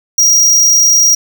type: tone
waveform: square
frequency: 5710 Hz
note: F8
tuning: 37 cents sharp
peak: -6 dBFS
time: 0.18-1.15 s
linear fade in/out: 5 ms
effects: none